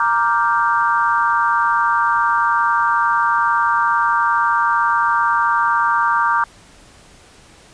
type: chord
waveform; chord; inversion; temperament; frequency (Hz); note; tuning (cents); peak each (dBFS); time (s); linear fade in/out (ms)
sine; G minor seventh; first; equal; 932.3 / 1174.7 / 1396.9 / 1568; Bb5 / D6 / F6 / G6; 0 / 0 / 0 / 0; -18 / -17 / -22 / -21; 0-6.44; 2
effects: pink hiss -46 dBFS RMS until 7.73 s + resampled to 22050 Hz